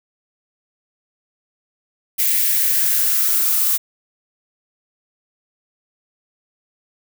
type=noise with high-pass filter sweep; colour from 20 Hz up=violet; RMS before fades=-17 dBFS; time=2.18-3.78 s; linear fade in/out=20 ms; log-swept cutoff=2100 to 1100 Hz; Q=3.8; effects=none